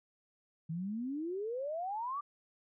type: exponential sweep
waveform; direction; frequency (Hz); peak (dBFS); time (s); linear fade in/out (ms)
sine; up; 155.56 to 1195; -35; 0.69-2.21; 10
effects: none